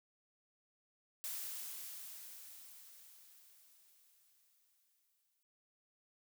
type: noise with exponential decay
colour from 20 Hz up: blue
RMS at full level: -42 dBFS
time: 1.24-5.43 s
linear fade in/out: 0 ms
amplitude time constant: 910 ms
effects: none